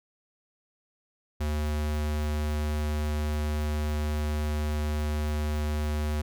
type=tone; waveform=square; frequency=75.3 Hz; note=D2; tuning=44 cents sharp; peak=-27 dBFS; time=1.4-6.22 s; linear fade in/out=10 ms; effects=none